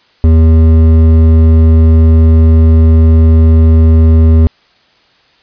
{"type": "tone with hard clipping", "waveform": "sine", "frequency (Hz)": 80.5, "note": "E2", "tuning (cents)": -41, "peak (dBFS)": -4, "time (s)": [0.24, 4.47], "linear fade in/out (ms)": 0, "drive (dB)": 10, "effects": ["white hiss -49 dBFS RMS until 5.42 s", "resampled to 11025 Hz"]}